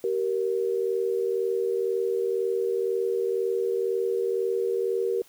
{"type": "tone pair together", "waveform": "sine", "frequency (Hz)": [385.7, 467.7], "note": ["G4", "A#4"], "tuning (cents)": [-28, 6], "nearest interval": "minor third", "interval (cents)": 334, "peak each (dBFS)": -26, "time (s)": [0.04, 5.22], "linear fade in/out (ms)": 2, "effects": ["white hiss -56 dBFS RMS until 5.28 s"]}